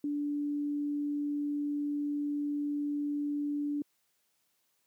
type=tone; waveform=sine; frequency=291 Hz; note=D4; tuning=16 cents flat; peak=-30 dBFS; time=0.04-3.82 s; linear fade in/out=2 ms; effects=white hiss -75 dBFS RMS until 4.86 s + high-pass 100 Hz 12 dB/octave